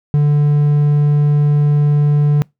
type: tone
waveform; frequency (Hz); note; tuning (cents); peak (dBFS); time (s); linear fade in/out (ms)
triangle; 146.83; D3; 0; -7; 0.14-2.42; 0
effects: noise-tail reverb RT60 0.2 s tail -26 dB re dry